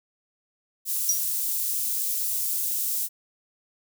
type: high-pass noise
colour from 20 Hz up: white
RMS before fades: -27 dBFS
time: 0.85-3.09 s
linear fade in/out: 50 ms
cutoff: 8100 Hz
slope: 12 dB/octave
type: tone with exponential decay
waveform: sine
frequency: 5760 Hz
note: F#8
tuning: 47 cents flat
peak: -16 dBFS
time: 1.09-1.25 s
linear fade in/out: 1 ms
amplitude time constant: 34 ms
effects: none